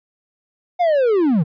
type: linear sweep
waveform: triangle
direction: down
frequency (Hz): 728 to 138.59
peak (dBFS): -11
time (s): 0.79-1.44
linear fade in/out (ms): 20
effects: resampled to 11025 Hz

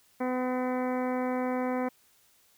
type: harmonic tone with a mistuned harmonic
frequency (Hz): 252.9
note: B3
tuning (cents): +41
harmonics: 1 / 2 / 3 / 4 / 5 / 6 / 7 / 8 / 9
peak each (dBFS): -30 / -32 / -36 / -39 / -44 / -46 / -48 / -46 / -49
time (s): 0.2-1.89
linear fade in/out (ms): 10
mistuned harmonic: 7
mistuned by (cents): +20
effects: white hiss -64 dBFS RMS until 2.57 s

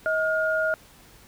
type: tone pair together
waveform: sine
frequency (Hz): 634 / 1423.3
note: D#5 / F6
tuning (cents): +32 / +32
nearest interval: octave + major second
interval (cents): 1400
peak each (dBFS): -24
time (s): 0.06-0.74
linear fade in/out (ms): 0
effects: pink hiss -52 dBFS RMS until 1.27 s

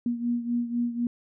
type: beating tone pair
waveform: sine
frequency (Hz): 237.8 / 241.8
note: A#3 / B3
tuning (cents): +35 / -36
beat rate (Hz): 4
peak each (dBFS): -26 / -31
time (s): 0.06-1.07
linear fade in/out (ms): 2
effects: none

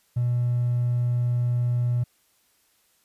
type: tone with hard clipping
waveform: triangle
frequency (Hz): 121.5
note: B2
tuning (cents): -28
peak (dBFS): -21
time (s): 0.16-2.04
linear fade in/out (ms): 10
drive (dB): 4
effects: white hiss -65 dBFS RMS until 3.04 s + resampled to 32000 Hz

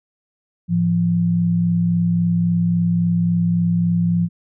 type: tone pair together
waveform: sine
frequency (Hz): 108.35 / 172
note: A2 / F3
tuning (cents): -26 / -26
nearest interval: minor sixth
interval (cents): 800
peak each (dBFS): -23 / -15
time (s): 0.68-4.29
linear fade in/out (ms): 50
effects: none

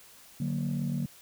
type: chord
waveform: sine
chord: D augmented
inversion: none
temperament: equal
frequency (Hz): 146.83 / 185 / 233.1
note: D3 / F#3 / A#3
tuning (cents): 0 / 0 / 0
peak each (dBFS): -30 / -33 / -32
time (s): 0.4-1.06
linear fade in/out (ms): 5
effects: tanh soft clip ceiling -23 dBFS + white hiss -54 dBFS RMS until 1.21 s

